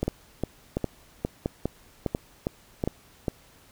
two click trains, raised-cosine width 2 ms, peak -12 / -12 dBFS, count 9 / 5, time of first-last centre 0.03-3.282 / 0.08-2.839 s, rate 2.46 / 1.45 Hz, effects pink hiss -56 dBFS RMS until 3.71 s

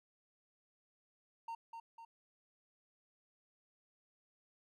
triangle tone with echo, 917 Hz, A#5, 29 cents flat, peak -39 dBFS, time 1.48-1.55 s, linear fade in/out 5 ms, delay 250 ms, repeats 2, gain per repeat -5 dB, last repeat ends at 2.05 s, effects none

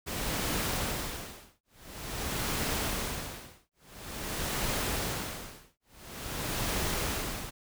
pink noise with tremolo, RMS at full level -31 dBFS, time 0.06-7.51 s, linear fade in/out 20 ms, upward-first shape sine, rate 0.48 Hz, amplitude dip 100%, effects none

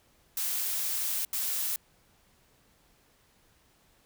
blue noise bursts at uneven times, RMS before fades -31 dBFS, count 2, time 0.37-1.25 / 1.33-1.76 s, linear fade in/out 2 ms, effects pink hiss -65 dBFS RMS until 4.05 s

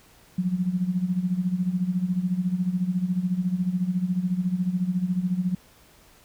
sine tone with tremolo, 181.6 Hz, F#3, 32 cents flat, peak -19 dBFS, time 0.38-5.55 s, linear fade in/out 5 ms, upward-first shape sine, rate 14 Hz, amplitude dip 75%, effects pink hiss -55 dBFS RMS until 6.24 s

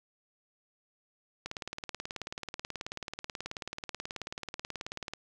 click train, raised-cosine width 0.2 ms, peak -20 dBFS, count 69, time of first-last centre 1.46-5.136 s, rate 18.5 Hz, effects none

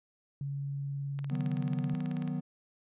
sine tone with vibrato, 140 Hz, C#3, 18 cents sharp, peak -33 dBFS, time 0.41-1.94 s, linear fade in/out 2 ms, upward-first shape sine, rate 19 Hz, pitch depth 12 cents each way
click train, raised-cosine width 0.3 ms, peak -30 dBFS, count 21, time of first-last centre 1.19-2.277 s, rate 18.4 Hz
triangle chord, B major, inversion first, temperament equal, 155.56 / 185 / 246.9 Hz, D#3 / F#3 / B3, 0 / 0 / 0 cents, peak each -33 / -35 / -34 dBFS, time 1.3-2.41 s, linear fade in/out 20 ms
effects resampled to 8000 Hz

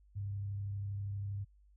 sine tone with frequency modulation, 100 Hz, G2, 35 cents sharp, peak -36 dBFS, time 0.15-1.45 s, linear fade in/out 20 ms, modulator 32.5 Hz, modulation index 0.2, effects added 50 Hz sine -61 dBFS peak until 1.76 s

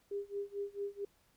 sine tone with tremolo, 402.8 Hz, G4, 47 cents sharp, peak -34 dBFS, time 0.11-1.05 s, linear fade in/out 5 ms, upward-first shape sine, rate 4.5 Hz, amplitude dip 95%, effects pink hiss -71 dBFS RMS until 1.36 s

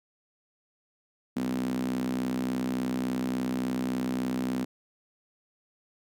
sawtooth tone with high-pass filter, 63.5 Hz, B1, 49 cents sharp, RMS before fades -30 dBFS, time 1.36-4.65 s, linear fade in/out 10 ms, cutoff 230 Hz, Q 8, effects none

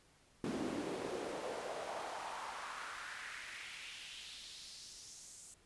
brown noise with high-pass filter sweep, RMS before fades -45 dBFS, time 0.44-5.54 s, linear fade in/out 2 ms, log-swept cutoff 250 to 7900 Hz, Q 2.4, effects pink hiss -68 dBFS RMS until 5.65 s + resampled to 24000 Hz

